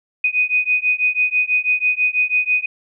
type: beating tone pair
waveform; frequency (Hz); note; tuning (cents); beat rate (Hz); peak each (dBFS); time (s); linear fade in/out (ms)
sine; 2489 / 2495.1; D#7 / D#7; 0 / +4; 6.1; -18 / -18; 0.24-2.66; 5
effects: none